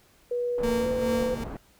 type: tone with pitch glide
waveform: sine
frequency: 485.9 to 505.1 Hz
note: B4 to B4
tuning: -28 to +39 cents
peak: -25 dBFS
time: 0.31-1.35 s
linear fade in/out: 5 ms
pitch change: +67 cents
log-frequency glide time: 0.78-0.86 s
type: low-pass noise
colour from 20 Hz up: pink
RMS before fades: -36 dBFS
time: 0.58-1.57 s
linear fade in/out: 2 ms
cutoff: 930 Hz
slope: 12 dB/octave
type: tone with tremolo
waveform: 35% pulse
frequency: 229.8 Hz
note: A#3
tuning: 25 cents flat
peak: -24 dBFS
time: 0.63-1.44 s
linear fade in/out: 5 ms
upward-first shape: sine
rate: 2.4 Hz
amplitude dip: 60%
effects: pink hiss -60 dBFS RMS until 1.79 s